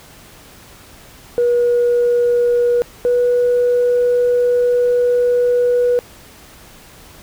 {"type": "tone pair in turn", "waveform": "sine", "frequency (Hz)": [481.7, 488.4], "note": ["B4", "B4"], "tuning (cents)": [-43, -19], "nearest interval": "unison", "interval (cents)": 24, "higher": "second", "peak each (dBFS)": -10, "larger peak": "neither", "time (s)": [[1.38, 2.82], [3.05, 5.99]], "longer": "second", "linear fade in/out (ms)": 0, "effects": ["tanh soft clip ceiling -8 dBFS", "pink hiss -42 dBFS RMS until 7.22 s"]}